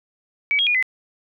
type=tone with pitch steps; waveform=sine; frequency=2280 / 3272 / 2442 / 2030 Hz; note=C#7 / G#7 / D#7 / B6; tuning=+48 / -26 / -33 / +47 cents; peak=-16 dBFS; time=0.51-0.826 s; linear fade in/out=0 ms; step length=79 ms; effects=none